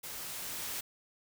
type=noise with level ramp; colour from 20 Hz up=white; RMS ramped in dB=-43 to -38 dBFS; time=0.03-0.81 s; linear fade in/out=10 ms; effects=none